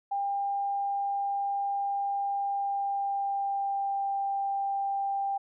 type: tone with pitch glide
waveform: sine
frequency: 799 to 791.6 Hz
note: G5 to G5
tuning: +33 to +17 cents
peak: -27 dBFS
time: 0.11-5.38 s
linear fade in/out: 10 ms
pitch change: -16 cents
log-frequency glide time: 2.35-4.07 s
effects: none